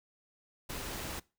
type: noise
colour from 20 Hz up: pink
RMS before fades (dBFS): -40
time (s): 0.69-1.2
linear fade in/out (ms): 10
effects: noise-tail reverb RT60 0.3 s tail -22 dB re dry